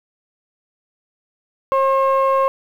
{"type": "tone pair together", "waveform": "sine", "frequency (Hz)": [538, 1074.1], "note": ["C5", "C6"], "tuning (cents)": [48, 45], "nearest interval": "octave", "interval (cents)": 1197, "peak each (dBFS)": -14, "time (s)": [1.72, 2.48], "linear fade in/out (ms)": 0, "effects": ["tanh soft clip ceiling -10 dBFS", "8-bit"]}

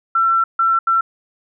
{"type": "tone bursts at uneven times", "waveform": "sine", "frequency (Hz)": 1347, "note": "E6", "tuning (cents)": 37, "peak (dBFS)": -12, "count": 3, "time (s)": [[0.15, 0.44], [0.59, 0.79], [0.87, 1.01]], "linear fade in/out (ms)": 5, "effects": []}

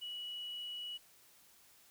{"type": "tone", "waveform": "triangle", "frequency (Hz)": 2931, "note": "F#7", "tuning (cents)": -17, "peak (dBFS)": -38, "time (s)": [0.01, 0.98], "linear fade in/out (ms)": 20, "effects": ["tanh soft clip ceiling -38 dBFS", "white hiss -64 dBFS RMS until 1.9 s"]}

